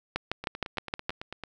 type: two click trains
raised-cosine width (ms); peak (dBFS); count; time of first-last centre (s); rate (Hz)
0.3; -21 / -12; 10 / 7; 0.44-1.437 / 0.16-1.095; 9.03 / 6.42
effects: none